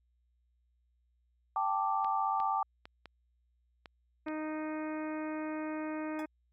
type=chord; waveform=sine; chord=G suspended second; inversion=none; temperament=equal; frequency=784 / 880 / 1174.7 Hz; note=G5 / A5 / D6; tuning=0 / 0 / 0 cents; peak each=-33 dBFS; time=1.56-2.63 s; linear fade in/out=2 ms
type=clicks; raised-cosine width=0.3 ms; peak=-31 dBFS; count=6; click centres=2.046 / 2.401 / 2.855 / 3.057 / 3.858 / 4.284 s
type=harmonic tone; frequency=309.6 Hz; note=D#4; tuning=9 cents flat; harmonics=1 / 2 / 3 / 4 / 5 / 6 / 7 / 8; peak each=-36 / -42 / -46 / -48 / -50 / -52 / -53 / -54 dBFS; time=4.26-6.26 s; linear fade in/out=10 ms
type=tone with exponential decay; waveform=40% pulse; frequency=850 Hz; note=G#5; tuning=40 cents sharp; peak=-40 dBFS; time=6.19-6.27 s; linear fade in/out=1 ms; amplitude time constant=17 ms
effects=added 60 Hz sine -70 dBFS peak until 6.52 s